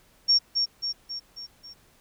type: tone with echo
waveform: sine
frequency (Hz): 5520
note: F8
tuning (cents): -21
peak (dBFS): -16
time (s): 0.28-0.39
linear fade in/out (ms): 20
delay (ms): 270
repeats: 5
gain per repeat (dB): -5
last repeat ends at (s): 1.74
effects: pink hiss -60 dBFS RMS until 2 s